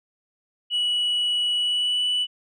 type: tone with pitch glide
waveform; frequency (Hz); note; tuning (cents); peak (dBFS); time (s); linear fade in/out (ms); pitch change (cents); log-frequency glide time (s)
sine; 2936 to 2967; F#7 to F#7; -14 to +4; -18; 0.7-2.27; 50; +18; 1.55-2.04
effects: tanh soft clip ceiling -19 dBFS